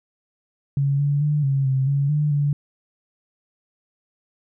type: tone with pitch steps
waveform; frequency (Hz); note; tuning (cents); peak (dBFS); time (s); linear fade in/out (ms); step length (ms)
sine; 139.7 / 143.3 / 148.7 / 137 / 132.9 / 140.3 / 149.2 / 144.3; C#3 / D3 / D3 / C#3 / C3 / C#3 / D3 / D3; +14 / -42 / +22 / -20 / +27 / +21 / +28 / -30; -17; 0.77-2.53; 2; 220
effects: none